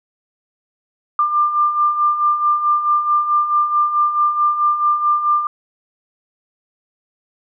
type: beating tone pair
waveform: sine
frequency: 1190 / 1194.6 Hz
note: D6 / D6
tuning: +22 / +29 cents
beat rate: 4.6 Hz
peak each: -21 / -14 dBFS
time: 1.19-5.47 s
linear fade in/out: 2 ms
effects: none